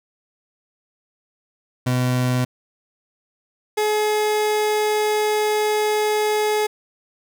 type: tone pair in turn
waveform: 30% pulse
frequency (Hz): 125.9 / 424.4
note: B2 / G#4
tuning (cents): +34 / +38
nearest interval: octave + major sixth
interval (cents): 2104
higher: second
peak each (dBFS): -15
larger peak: neither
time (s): 1.86-2.45 / 3.77-6.67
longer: second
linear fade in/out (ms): 10
effects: none